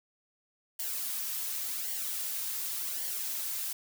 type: noise with flanger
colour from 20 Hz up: blue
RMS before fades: -35 dBFS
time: 0.79-3.73 s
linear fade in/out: 5 ms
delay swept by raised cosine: 0.78 to 3.58 ms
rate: 0.89 Hz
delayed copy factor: -0.55
effects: none